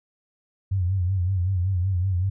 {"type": "tone with vibrato", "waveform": "sine", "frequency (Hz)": 92.5, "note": "F#2", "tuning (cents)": 0, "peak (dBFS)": -20, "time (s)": [0.71, 2.3], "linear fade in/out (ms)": 10, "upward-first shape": "sine", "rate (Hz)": 5.3, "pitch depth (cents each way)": 97, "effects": []}